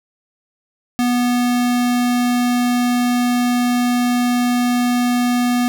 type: tone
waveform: square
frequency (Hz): 244.6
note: B3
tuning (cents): -16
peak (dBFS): -15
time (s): 0.99-5.68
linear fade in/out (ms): 0
effects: none